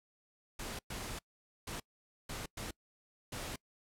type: noise bursts at uneven times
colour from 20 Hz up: pink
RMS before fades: -42 dBFS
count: 6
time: 0.59-0.79 / 0.9-1.19 / 1.67-1.8 / 2.29-2.46 / 2.57-2.71 / 3.32-3.56 s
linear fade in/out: 5 ms
effects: noise-tail reverb RT60 0.1 s tail -25 dB re dry + low-pass 12000 Hz 12 dB/octave